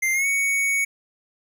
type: tone with pitch glide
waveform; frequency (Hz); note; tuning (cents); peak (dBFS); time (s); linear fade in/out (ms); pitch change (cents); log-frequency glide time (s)
square; 2093 to 2230; C7 to C#7; 0 to +10; -20; 0.02-0.85; 10; +110; 0.13-0.26
effects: none